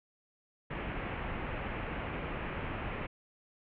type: low-pass noise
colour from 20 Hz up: pink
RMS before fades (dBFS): -38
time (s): 0.7-3.07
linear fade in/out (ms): 10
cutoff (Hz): 2800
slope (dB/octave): 48
effects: none